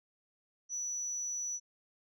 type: tone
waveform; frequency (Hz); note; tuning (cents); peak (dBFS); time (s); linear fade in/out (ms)
sine; 5920; F#8; 0; -33; 0.69-1.6; 50
effects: tanh soft clip ceiling -32 dBFS